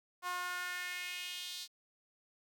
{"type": "tone with high-pass filter sweep", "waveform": "sawtooth", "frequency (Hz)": 358.7, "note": "F4", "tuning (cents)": 46, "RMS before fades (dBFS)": -41, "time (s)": [0.22, 1.68], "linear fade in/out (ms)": 50, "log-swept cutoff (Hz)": [1000, 4200], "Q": 2.8, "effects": ["11-bit"]}